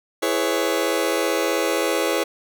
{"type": "chord", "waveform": "sawtooth", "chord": "C# minor seventh", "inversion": "first", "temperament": "just", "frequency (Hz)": [332.6, 415.8, 498.9, 554.4], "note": ["E4", "G#4", "B4", "C#5"], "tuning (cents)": [16, 2, 17, 0], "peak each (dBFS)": -21, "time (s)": [0.22, 2.24], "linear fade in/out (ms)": 10, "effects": []}